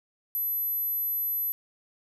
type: tone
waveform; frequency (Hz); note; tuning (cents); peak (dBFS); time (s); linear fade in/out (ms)
sine; 12000; F#9; +23; -26; 0.35-1.52; 0
effects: none